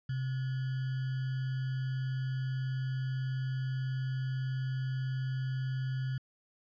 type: tone with sample-and-hold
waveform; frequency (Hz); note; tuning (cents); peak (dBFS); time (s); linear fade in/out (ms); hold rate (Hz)
sine; 130.81; C3; 0; -31; 0.09-6.18; 5; 1575
effects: resampled to 11025 Hz